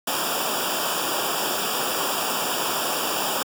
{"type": "noise with comb filter", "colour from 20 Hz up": "pink", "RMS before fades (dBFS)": -25, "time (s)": [0.07, 3.43], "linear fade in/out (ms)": 5, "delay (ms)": 0.48, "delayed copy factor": -0.9, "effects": ["high-pass 200 Hz 12 dB/octave"]}